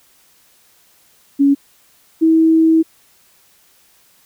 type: tone pair in turn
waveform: sine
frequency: 280 / 322.8 Hz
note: C#4 / E4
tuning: +18 / -36 cents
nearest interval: major second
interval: 246 cents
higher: second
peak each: -8 dBFS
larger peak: neither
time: 1.39-1.55 / 2.21-2.83 s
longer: second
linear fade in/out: 20 ms
effects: white hiss -53 dBFS RMS until 4.25 s